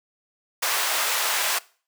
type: high-pass noise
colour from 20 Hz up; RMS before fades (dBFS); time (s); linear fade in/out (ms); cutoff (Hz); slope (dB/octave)
pink; -24; 0.62-1.59; 10; 830; 12
effects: noise-tail reverb RT60 0.4 s tail -21 dB re dry + high-pass 400 Hz 12 dB/octave